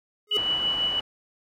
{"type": "tone with exponential growth", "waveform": "square", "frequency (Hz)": 420.3, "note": "G#4", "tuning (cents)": 21, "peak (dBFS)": -24, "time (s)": [0.27, 0.37], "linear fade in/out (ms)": 2, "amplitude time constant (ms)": 20}
{"type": "tone with tremolo", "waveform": "sine", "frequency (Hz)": 2955, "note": "F#7", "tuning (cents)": -3, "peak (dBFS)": -21, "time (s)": [0.31, 1], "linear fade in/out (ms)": 5, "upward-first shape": "sine", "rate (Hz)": 6.1, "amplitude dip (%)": 40}
{"type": "low-pass noise", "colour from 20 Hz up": "white", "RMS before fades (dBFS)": -38, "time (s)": [0.37, 1.01], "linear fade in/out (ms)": 5, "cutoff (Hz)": 1400, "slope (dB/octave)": 12}
{"effects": []}